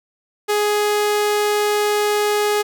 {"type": "tone", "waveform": "sawtooth", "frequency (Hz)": 416.9, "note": "G#4", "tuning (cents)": 7, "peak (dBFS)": -12, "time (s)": [0.48, 2.63], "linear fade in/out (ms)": 20, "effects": []}